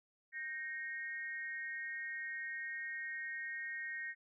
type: tone with amplitude modulation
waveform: sine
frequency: 1864.7 Hz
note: A#6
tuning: in tune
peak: -36 dBFS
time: 0.32-4.15 s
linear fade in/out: 50 ms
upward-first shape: sine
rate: 290 Hz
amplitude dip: 85%
effects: none